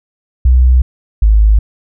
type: tone pair in turn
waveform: sine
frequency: 62.9 / 52.89 Hz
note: B1 / G#1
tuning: +32 / +32 cents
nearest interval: minor third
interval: 300 cents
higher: first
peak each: -4 dBFS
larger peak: neither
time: 0.45-0.82 / 1.22-1.59 s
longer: neither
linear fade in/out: 5 ms
effects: none